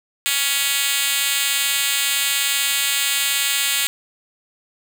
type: tone with high-pass filter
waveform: 5% pulse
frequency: 278.9 Hz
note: C#4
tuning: 11 cents sharp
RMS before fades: -20 dBFS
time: 0.26-3.87 s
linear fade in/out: 0 ms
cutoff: 3300 Hz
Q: 0.64
effects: none